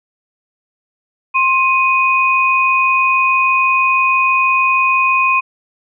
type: tone pair together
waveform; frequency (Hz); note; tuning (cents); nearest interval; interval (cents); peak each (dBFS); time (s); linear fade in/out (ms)
sine; 1058.8 / 2495; C6 / D#7; +20 / +4; octave + minor third; 1484; -13; 1.34-5.41; 20
effects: none